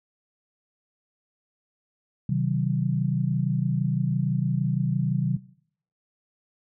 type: chord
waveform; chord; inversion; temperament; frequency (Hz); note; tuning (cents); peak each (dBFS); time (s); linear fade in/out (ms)
sine; C diminished; none; just; 130.81 / 156.98 / 188.37; C3 / Eb3 / Gb3; 0 / +16 / +31; -25 / -26 / -27; 2.29-5.37; 5
effects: noise-tail reverb RT60 0.6 s tail -19 dB re dry